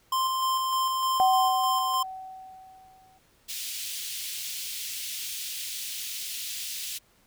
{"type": "tone with tremolo", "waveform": "square", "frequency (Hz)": 1046.5, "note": "C6", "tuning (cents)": 0, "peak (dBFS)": -24, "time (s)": [0.12, 2.03], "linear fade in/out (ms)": 5, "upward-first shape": "square", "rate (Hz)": 3.3, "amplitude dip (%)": 25}
{"type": "tone with exponential decay", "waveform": "sine", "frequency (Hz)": 756, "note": "F#5", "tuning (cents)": 37, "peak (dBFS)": -17, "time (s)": [1.2, 3.18], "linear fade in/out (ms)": 0, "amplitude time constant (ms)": 430}
{"type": "high-pass noise", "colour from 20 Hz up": "pink", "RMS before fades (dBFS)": -35, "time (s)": [3.48, 6.99], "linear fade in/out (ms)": 20, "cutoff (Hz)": 2800, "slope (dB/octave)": 24}
{"effects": ["pink hiss -63 dBFS RMS until 7.26 s"]}